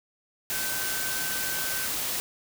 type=tone in noise; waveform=sine; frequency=1535 Hz; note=G6; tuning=37 cents flat; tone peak=-35 dBFS; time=0.52-1.86 s; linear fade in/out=0 ms; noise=white; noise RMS=-30 dBFS; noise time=0.5-2.2 s; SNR=-8 dB; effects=none